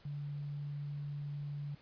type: tone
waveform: sine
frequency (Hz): 144.6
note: D3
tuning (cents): -27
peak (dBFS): -38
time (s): 0.05-1.75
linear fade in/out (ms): 5
effects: pink hiss -63 dBFS RMS until 1.81 s + resampled to 11025 Hz